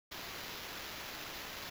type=noise with sample-and-hold; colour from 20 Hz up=white; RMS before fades=-45 dBFS; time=0.11-1.7 s; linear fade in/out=10 ms; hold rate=8820 Hz; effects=none